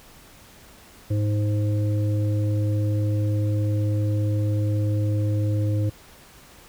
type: harmonic tone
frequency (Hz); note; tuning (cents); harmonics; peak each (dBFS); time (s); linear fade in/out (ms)
104.5; G#2; +11; 1 / 3 / 5; -20 / -30 / -34; 1.1-5.9; 10
effects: pink hiss -49 dBFS RMS until 6.68 s